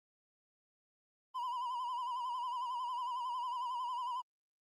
triangle tone with vibrato, 987.8 Hz, B5, in tune, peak -34 dBFS, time 1.34-4.22 s, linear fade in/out 20 ms, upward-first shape sine, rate 11 Hz, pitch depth 79 cents each way, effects Opus 24 kbps

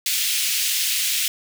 pink high-pass noise, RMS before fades -22 dBFS, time 0.06-1.28 s, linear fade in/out 2 ms, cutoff 2500 Hz, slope 24 dB/octave, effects none

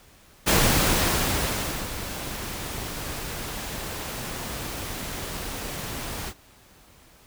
pink noise with ADSR envelope, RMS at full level -19 dBFS, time 0.46-6.34 s, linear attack 22 ms, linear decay 1400 ms, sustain -14 dB, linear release 65 ms, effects pink hiss -54 dBFS RMS until 7.26 s

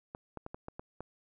clicks, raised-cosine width 1 ms, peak -27 dBFS, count 7, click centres 0.149 / 0.373 / 0.464 / 0.545 / 0.684 / 0.795 / 1.006 s, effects none

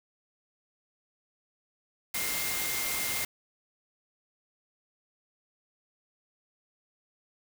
sine tone in noise, 2110 Hz, C7, 14 cents sharp, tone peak -37 dBFS, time 2.14-3.25 s, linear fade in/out 5 ms, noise white, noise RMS -32 dBFS, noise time 2.14-3.25 s, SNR -8 dB, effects none

